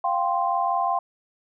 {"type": "chord", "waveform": "sine", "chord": "F suspended second", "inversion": "none", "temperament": "equal", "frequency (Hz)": [698.5, 784, 1046.5], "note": ["F5", "G5", "C6"], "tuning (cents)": [0, 0, 0], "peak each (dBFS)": -25, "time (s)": [0.04, 0.99], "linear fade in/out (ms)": 5, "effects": []}